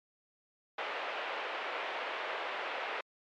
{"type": "band-pass noise", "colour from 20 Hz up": "pink", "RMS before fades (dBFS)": -38, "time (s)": [0.78, 3.01], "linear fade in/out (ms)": 5, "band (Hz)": [490, 3000], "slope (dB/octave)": 24, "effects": ["MP3 96 kbps"]}